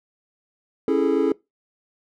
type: chord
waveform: triangle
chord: A major seventh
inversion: first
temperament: just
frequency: 275 / 330 / 412.5 / 440 Hz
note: C#4 / E4 / G#4 / A4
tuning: -14 / +2 / -12 / 0 cents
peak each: -21 dBFS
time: 0.88-1.32 s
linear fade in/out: 2 ms
effects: noise-tail reverb RT60 0.2 s tail -22 dB re dry